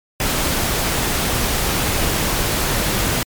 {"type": "noise", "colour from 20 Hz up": "pink", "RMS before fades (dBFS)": -19, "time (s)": [0.2, 3.23], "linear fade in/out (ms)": 2, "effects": ["MP3 96 kbps"]}